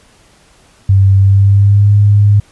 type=tone with pitch glide; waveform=sine; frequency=97.3 to 102.67 Hz; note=G2 to G#2; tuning=-12 to -19 cents; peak=-4 dBFS; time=0.89-2.4 s; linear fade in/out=5 ms; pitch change=+93 cents; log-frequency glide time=1.18-1.93 s; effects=pink hiss -47 dBFS RMS until 2.51 s + resampled to 24000 Hz